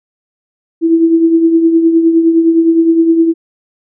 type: tone with tremolo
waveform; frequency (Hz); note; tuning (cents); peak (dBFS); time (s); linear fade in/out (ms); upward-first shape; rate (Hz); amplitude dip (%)
sine; 329.6; E4; 0; -3; 0.81-3.34; 50; triangle; 9.7; 60
effects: none